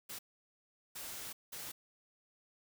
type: noise bursts at uneven times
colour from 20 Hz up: white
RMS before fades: -45 dBFS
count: 3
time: 0.09-0.19 / 0.95-1.33 / 1.52-1.72 s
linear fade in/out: 10 ms
effects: none